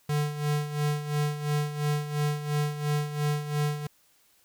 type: tone with tremolo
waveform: square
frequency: 148.1 Hz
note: D3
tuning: 15 cents sharp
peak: -24 dBFS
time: 0.09-3.87 s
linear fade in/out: 5 ms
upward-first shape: sine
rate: 2.9 Hz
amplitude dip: 70%
effects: white hiss -64 dBFS RMS until 4.44 s